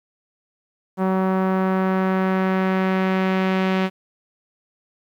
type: tone with low-pass filter sweep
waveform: sawtooth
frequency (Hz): 188.6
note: F#3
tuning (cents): +33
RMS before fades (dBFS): -20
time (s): 0.97-3.9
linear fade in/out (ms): 50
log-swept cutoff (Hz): 1100 to 2800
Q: 1.3
effects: 9-bit